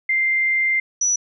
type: tone pair in turn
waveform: sine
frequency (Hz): 2093 / 5904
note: C7 / F#8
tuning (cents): 0 / -5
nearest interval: octave + tritone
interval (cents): 1795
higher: second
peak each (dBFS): -16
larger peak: neither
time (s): 0.09-0.8 / 1.01-1.16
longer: first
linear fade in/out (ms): 5
effects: none